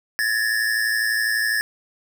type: tone pair together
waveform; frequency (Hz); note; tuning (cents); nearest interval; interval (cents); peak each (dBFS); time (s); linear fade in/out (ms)
square; 1700 / 1812; G#6 / A#6; +40 / -50; minor second; 110; -22 / -24; 0.19-1.61; 0
effects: 8-bit